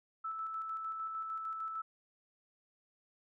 sine tone with tremolo, 1314 Hz, E6, 6 cents flat, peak -36 dBFS, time 0.24-1.82 s, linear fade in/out 10 ms, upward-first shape square, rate 6.6 Hz, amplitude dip 30%, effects none

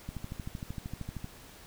click train, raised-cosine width 5 ms, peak -25 dBFS, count 16, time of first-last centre 0.09-1.244 s, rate 13 Hz, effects pink hiss -52 dBFS RMS until 1.66 s

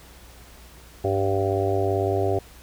harmonic tone with a mistuned harmonic, 98 Hz, G2, in tune, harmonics 1 / 3 / 4 / 5 / 6 / 7 / 8, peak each -26 / -32 / -24 / -31 / -30 / -28 / -34 dBFS, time 1.04-2.39 s, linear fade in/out 5 ms, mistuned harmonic 8, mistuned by -28 cents, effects added 60 Hz sine -49 dBFS peak until 2.62 s + pink hiss -49 dBFS RMS until 2.62 s

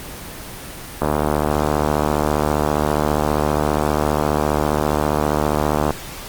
click train, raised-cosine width 1 ms, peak -3 dBFS, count 367, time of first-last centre 1.02-5.907 s, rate 74.9 Hz, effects pink hiss -33 dBFS RMS until 6.28 s + Opus 24 kbps

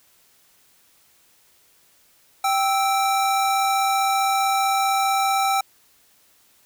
square tone pair together, 781.9 / 1315 Hz, G5 / E6, -5 / -5 cents, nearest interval major sixth, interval 900 cents, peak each -20 / -25 dBFS, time 2.44-5.61 s, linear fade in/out 5 ms, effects white hiss -58 dBFS RMS until 6.65 s

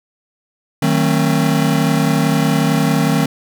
square chord, D# diminished seventh, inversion none, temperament just, 155.56 / 186.68 / 224 / 268.8 Hz, D#3 / F#3 / A3 / C4, 0 / +16 / +31 / +47 cents, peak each -17 / -21 / -20 / -19 dBFS, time 0.82-3.26 s, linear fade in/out 5 ms, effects none

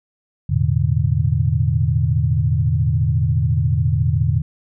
sine tone cluster, 84.7 / 109.9 / 124.1 / 149.1 Hz, E2 / A2 / B2 / D3, +48 / -2 / +9 / +27 cents, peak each -20 dBFS, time 0.49-4.42 s, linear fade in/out 10 ms, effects none

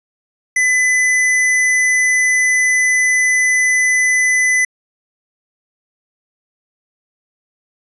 square tone, 2007 Hz, B6, 27 cents sharp, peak -12 dBFS, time 0.56-4.65 s, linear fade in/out 5 ms, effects resampled to 24000 Hz

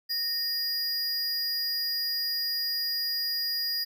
square tone pair together, 1850 / 4882 Hz, A#6 / D#8, -14 / -34 cents, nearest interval octave + perfect fourth, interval 1680 cents, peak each -40 / -28 dBFS, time 0.09-3.85 s, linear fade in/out 20 ms, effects none

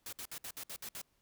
white noise bursts, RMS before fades -44 dBFS, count 8, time 0.06-1.016 s, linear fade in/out 2 ms, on 67 ms, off 60 ms, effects pink hiss -75 dBFS RMS until 1.21 s

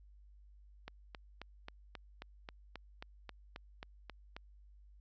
click train, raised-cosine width 0.3 ms, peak -29 dBFS, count 14, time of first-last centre 0.88-4.365 s, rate 3.73 Hz, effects added 50 Hz sine -57 dBFS peak until 5 s + resampled to 16000 Hz

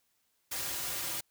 white noise with comb filter, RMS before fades -36 dBFS, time 0.51-1.21 s, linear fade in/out 10 ms, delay 4.6 ms, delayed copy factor -0.85, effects white hiss -75 dBFS RMS until 1.3 s

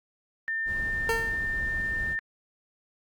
sine tone, 1800 Hz, A6, 39 cents sharp, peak -27 dBFS, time 0.48-2.19 s, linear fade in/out 0 ms
brown noise, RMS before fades -37 dBFS, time 0.65-2.17 s, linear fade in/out 50 ms
25% pulse tone with exponential decay, 455.5 Hz, A#4, 40 cents flat, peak -19 dBFS, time 1.09-1.47 s, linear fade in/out 1 ms, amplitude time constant 82 ms
effects Opus 48 kbps

